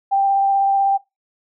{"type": "tone with vibrato", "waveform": "sine", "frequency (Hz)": 788, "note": "G5", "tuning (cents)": 9, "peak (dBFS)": -13, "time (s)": [0.11, 0.98], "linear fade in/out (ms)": 20, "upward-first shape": "sine", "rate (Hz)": 16, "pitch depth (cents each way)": 10, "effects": ["noise-tail reverb RT60 0.2 s tail -19 dB re dry"]}